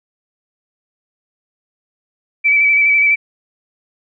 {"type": "tone with vibrato", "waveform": "sine", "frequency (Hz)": 2304, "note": "D7", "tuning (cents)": -34, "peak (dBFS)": -9, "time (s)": [2.44, 3.16], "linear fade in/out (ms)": 20, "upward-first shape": "square", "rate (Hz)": 12, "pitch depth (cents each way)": 20, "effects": []}